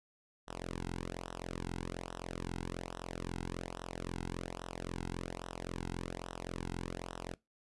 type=tone with flanger; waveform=sawtooth; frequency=43.76 Hz; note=F1; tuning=4 cents sharp; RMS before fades=-42 dBFS; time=0.47-7.35 s; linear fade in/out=20 ms; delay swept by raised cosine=0.43 to 1.73 ms; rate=1.2 Hz; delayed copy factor=-0.85; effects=noise-tail reverb RT60 0.2 s tail -21 dB re dry + resampled to 24000 Hz